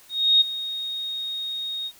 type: tone with ADSR envelope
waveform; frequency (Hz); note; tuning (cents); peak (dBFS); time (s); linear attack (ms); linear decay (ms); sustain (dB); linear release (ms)
sine; 3729; A#7; 0; -12; 0.09-1.92; 320; 14; -15; 57
effects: white hiss -52 dBFS RMS until 1.99 s